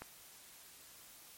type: click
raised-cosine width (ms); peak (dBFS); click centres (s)
0.5; -29; 0.02
effects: white hiss -57 dBFS RMS until 1.37 s + MP3 64 kbps